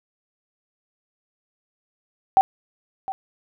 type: tone with echo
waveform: sine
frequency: 770 Hz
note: G5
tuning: 31 cents flat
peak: -10 dBFS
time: 2.37-2.41 s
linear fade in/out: 0 ms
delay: 710 ms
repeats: 1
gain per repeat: -15 dB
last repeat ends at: 3.12 s
effects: none